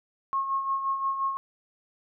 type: tone with tremolo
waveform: sine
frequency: 1085 Hz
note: C#6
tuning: 37 cents flat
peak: -23 dBFS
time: 0.33-1.37 s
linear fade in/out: 0 ms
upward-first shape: sine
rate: 5.7 Hz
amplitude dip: 55%
effects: none